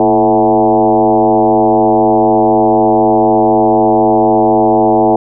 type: tone with frequency modulation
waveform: sine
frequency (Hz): 543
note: C#5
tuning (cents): -36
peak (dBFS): -6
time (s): 0-5.16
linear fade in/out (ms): 2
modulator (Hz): 104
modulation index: 2.9
effects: none